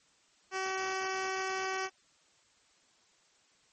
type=tone; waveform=10% pulse; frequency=380 Hz; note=F#4; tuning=46 cents sharp; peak=-24 dBFS; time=0.51-1.9 s; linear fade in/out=50 ms; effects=white hiss -67 dBFS RMS until 3.72 s + MP3 32 kbps